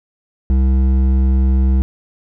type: tone with hard clipping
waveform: sine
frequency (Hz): 65.41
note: C2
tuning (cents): 0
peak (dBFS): -12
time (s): 0.5-1.82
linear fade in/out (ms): 0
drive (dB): 9
effects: none